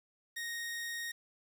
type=tone; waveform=sawtooth; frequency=1864.7 Hz; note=A#6; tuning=in tune; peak=-34 dBFS; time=0.36-1.12 s; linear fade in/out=10 ms; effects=10-bit